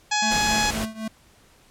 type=harmonic tone; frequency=841 Hz; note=G#5; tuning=22 cents sharp; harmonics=1 / 2 / 3 / 4 / 5 / 6 / 7 / 8 / 9; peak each=-24 / -27 / -29 / -30 / -31 / -32 / -32 / -33 / -34 dBFS; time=0.11-0.71 s; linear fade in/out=10 ms
type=tone with tremolo; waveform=square; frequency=220 Hz; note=A3; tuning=in tune; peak=-26 dBFS; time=0.22-1.08 s; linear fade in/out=5 ms; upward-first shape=triangle; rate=3.8 Hz; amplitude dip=90%
type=noise; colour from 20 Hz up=pink; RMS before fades=-29 dBFS; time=0.3-0.86 s; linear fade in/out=20 ms
effects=pink hiss -56 dBFS RMS until 1.7 s + low-pass 12000 Hz 12 dB/octave